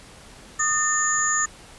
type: tone cluster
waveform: sine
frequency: 1234 / 1800 / 6700 / 7090 Hz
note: D#6 / A6 / G#8 / A8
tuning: -15 / +39 / +14 / +12 cents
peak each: -25 dBFS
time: 0.59-1.46 s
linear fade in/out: 10 ms
effects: pink hiss -46 dBFS RMS until 1.78 s + resampled to 24000 Hz